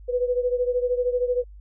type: beating tone pair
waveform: sine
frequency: 491.4 / 504.4 Hz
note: B4 / B4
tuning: -9 / +36 cents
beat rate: 13 Hz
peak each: -22 / -26 dBFS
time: 0.08-1.44 s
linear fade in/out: 20 ms
effects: added 50 Hz sine -41 dBFS peak until 1.6 s